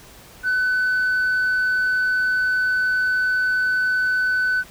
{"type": "tone", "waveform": "sine", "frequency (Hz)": 1505, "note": "F#6", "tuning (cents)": 29, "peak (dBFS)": -15, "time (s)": [0.43, 4.64], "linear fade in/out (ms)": 50, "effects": ["tanh soft clip ceiling -16 dBFS", "pink hiss -45 dBFS RMS until 4.7 s"]}